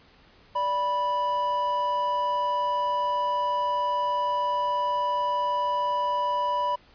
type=tone pair together; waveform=triangle; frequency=585.1 / 984 Hz; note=D5 / B5; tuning=-7 / -7 cents; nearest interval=major sixth; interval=900 cents; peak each=-29 / -22 dBFS; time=0.55-6.76 s; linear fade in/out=10 ms; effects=pink hiss -56 dBFS RMS until 6.94 s + resampled to 11025 Hz